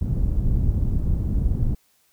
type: low-pass noise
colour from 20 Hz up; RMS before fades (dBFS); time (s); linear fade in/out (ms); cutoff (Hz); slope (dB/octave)
pink; -21; 0.01-1.75; 5; 140; 12
effects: white hiss -63 dBFS RMS until 2.12 s